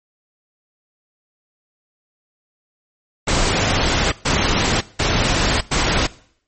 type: noise bursts at uneven times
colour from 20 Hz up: pink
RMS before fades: -17 dBFS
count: 4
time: 3.27-4.12 / 4.25-4.81 / 4.99-5.61 / 5.71-6.07 s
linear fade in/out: 10 ms
effects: noise-tail reverb RT60 0.6 s tail -20 dB re dry + MP3 32 kbps